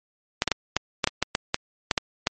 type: clicks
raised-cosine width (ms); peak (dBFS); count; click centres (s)
0.2; -3; 12; 0.421 / 0.477 / 0.517 / 0.766 / 1.042 / 1.074 / 1.226 / 1.351 / 1.544 / 1.912 / 1.978 / 2.271
effects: MP3 32 kbps